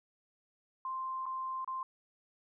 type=tone with dropouts; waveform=sine; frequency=1046.5 Hz; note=C6; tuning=in tune; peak=-35 dBFS; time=0.85-1.83 s; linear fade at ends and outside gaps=2 ms; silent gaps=1.257-1.263 / 1.646-1.676 s; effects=none